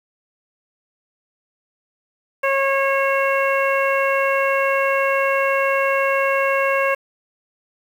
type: harmonic tone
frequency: 546 Hz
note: C#5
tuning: 26 cents flat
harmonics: 1 / 2 / 3 / 4 / 5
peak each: -19 / -22 / -24 / -25 / -26 dBFS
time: 2.43-6.95 s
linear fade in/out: 10 ms
effects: 7-bit